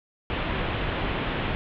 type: low-pass noise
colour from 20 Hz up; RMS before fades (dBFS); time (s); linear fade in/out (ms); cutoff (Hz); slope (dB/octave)
pink; -28; 0.3-1.55; 0; 3400; 48
effects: none